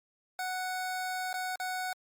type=tone with dropouts; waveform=25% pulse; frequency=740 Hz; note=F#5; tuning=in tune; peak=-29 dBFS; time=0.39-1.93 s; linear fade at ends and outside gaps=2 ms; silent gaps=1.33-1.34 / 1.558-1.599 s; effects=Opus 48 kbps